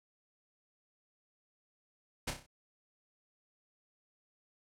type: noise with echo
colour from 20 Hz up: pink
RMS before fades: -34 dBFS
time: 2.27-2.31 s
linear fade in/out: 10 ms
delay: 31 ms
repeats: 5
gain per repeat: -6 dB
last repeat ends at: 2.465 s
effects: low-pass 10000 Hz 12 dB/octave